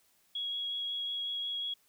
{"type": "tone with vibrato", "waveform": "sine", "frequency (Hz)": 3322, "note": "G#7", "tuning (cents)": 0, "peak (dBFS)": -33, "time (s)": [0.35, 1.74], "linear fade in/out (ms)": 5, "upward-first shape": "sine", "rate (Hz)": 5.5, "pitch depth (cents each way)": 9, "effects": ["white hiss -69 dBFS RMS until 1.88 s"]}